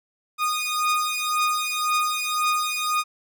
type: beating tone pair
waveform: sawtooth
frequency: 1232 / 1233.9 Hz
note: D#6 / D#6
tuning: -17 / -15 cents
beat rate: 1.9 Hz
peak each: -21 / -21 dBFS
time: 0.38-3.04 s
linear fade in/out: 50 ms
effects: none